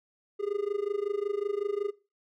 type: tone with amplitude modulation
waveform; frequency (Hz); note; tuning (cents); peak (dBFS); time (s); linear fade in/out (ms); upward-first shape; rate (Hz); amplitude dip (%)
triangle; 407.5; G#4; -33; -23; 0.39-1.91; 20; sine; 25.4; 95
effects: noise-tail reverb RT60 0.3 s tail -21 dB re dry